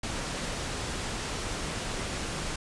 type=low-pass noise; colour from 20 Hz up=pink; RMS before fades=-34 dBFS; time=0.03-2.56 s; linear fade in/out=5 ms; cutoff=9400 Hz; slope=24 dB/octave; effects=resampled to 24000 Hz